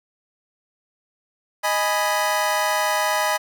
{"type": "chord", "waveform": "25% pulse", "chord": "G# minor", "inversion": "second", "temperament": "equal", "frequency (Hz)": [622.3, 830.6, 987.8], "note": ["D#5", "G#5", "B5"], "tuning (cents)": [0, 0, 0], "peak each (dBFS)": -20, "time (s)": [1.63, 3.38], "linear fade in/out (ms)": 20, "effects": []}